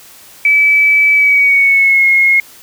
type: tone with pitch glide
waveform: sine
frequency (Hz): 2300 to 2158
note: D7 to C#7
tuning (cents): -37 to -47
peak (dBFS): -6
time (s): 0.45-2.4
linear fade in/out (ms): 2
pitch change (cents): -110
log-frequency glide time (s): 1.13-2.07
effects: white hiss -39 dBFS RMS until 2.62 s